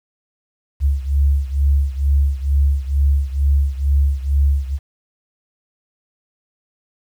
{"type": "beating tone pair", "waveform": "sine", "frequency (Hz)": [69.3, 71.5], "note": ["C#2", "D2"], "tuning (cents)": [0, -46], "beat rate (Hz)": 2.2, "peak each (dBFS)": [-15, -18], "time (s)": [0.8, 4.79], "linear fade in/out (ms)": 50, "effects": ["8-bit"]}